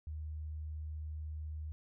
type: tone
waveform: sine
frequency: 77 Hz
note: D#2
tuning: 17 cents flat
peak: -39 dBFS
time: 0.07-1.72 s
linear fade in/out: 0 ms
effects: none